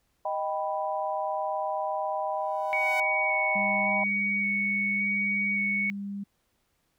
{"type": "chord", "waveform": "sine", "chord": "Eb augmented", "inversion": "none", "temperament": "equal", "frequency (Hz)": [622.3, 784, 987.8], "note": ["Eb5", "G5", "B5"], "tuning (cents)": [0, 0, 0], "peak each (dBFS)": [-31, -31, -33], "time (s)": [0.25, 4.04], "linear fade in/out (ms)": 5}
{"type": "tone with exponential growth", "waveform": "sawtooth", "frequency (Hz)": 746, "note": "F#5", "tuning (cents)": 14, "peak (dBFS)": -28, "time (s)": [2.31, 3], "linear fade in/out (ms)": 1, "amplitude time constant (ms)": 150}
{"type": "tone with vibrato", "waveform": "sine", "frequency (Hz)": 2232, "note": "C#7", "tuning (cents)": 11, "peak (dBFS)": -25, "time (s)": [2.73, 5.9], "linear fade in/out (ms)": 0, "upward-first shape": "square", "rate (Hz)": 0.88, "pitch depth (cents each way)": 10}
{"type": "tone", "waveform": "sine", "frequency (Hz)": 200.2, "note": "G3", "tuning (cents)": 37, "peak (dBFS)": -32, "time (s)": [3.55, 6.24], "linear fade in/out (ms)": 10}
{"effects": ["pink hiss -73 dBFS RMS until 6.98 s"]}